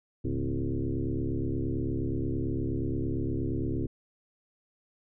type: tone with frequency modulation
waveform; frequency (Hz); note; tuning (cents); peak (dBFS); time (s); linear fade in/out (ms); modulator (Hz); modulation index
sine; 122.1; B2; -19; -27; 0.24-3.87; 10; 68.6; 3.8
effects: none